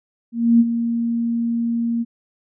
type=tone with ADSR envelope; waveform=sine; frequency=233.1 Hz; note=A#3; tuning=in tune; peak=-8 dBFS; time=0.32-2.05 s; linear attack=280 ms; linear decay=39 ms; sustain=-10 dB; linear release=34 ms; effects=none